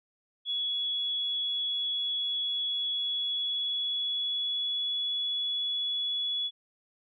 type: tone with pitch glide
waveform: sine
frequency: 3374 to 3394 Hz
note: G#7 to G#7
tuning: +27 to +37 cents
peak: -28 dBFS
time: 0.45-6.51 s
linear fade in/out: 50 ms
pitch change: +10 cents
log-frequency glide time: 3.05-4.94 s
effects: none